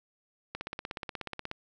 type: click train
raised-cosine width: 0.3 ms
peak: -20 dBFS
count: 17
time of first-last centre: 0.55-1.514 s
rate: 16.6 Hz
effects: none